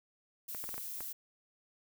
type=noise; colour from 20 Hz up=violet; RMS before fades=-42 dBFS; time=0.48-1.13 s; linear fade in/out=10 ms
type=clicks; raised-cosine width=0.5 ms; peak=-30 dBFS; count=6; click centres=0.548 / 0.641 / 0.691 / 0.742 / 0.78 / 1.006 s
effects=none